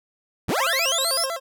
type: linear sweep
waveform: 25% pulse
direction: up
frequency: 41.2 to 5588 Hz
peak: -17 dBFS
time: 0.48-1.26 s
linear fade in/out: 10 ms
type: tone with vibrato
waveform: 25% pulse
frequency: 598 Hz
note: D5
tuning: 31 cents sharp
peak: -22 dBFS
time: 0.54-1.4 s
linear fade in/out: 50 ms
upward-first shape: square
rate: 7.9 Hz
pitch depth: 200 cents each way
effects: none